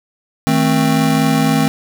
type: chord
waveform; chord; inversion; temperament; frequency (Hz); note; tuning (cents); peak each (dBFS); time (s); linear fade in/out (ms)
square; A diminished; second; just; 158.4 / 220 / 264; Eb3 / A3 / C4; +31 / 0 / +16; -17 / -18 / -16; 0.47-1.68; 0
effects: none